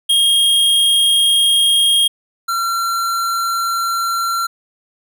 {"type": "tone pair in turn", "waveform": "square", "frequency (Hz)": [3246, 1364.8], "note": ["G#7", "F6"], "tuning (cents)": [-40, -40], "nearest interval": "octave + minor third", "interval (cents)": 1500, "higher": "first", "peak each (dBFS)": [-11, -17], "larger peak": "first", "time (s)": [[0.09, 2.08], [2.48, 4.47]], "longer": "neither", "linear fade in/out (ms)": 10, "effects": []}